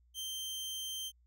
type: tone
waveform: sawtooth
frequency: 3136 Hz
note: G7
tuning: in tune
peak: -35 dBFS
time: 0.14-1.12 s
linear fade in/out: 50 ms
effects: added 60 Hz sine -64 dBFS peak until 1.26 s